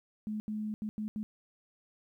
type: tone bursts at uneven times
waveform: sine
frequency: 213.6 Hz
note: G#3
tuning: 49 cents sharp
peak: -33 dBFS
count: 5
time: 0.27-0.4 / 0.48-0.74 / 0.82-0.89 / 0.98-1.08 / 1.16-1.23 s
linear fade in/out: 0 ms
effects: 12-bit